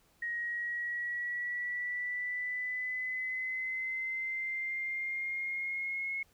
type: exponential sweep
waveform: sine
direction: up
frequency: 1883 to 2176 Hz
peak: -33 dBFS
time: 0.22-6.23 s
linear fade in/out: 5 ms
effects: pink hiss -68 dBFS RMS until 6.33 s